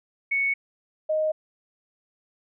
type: tone pair in turn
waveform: sine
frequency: 2217 / 622.1 Hz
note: C#7 / D#5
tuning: 0 / 0 cents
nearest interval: octave + minor seventh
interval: 2200 cents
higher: first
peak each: -21 dBFS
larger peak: neither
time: 0.31-0.54 / 1.09-1.32 s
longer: neither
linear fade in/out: 10 ms
effects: none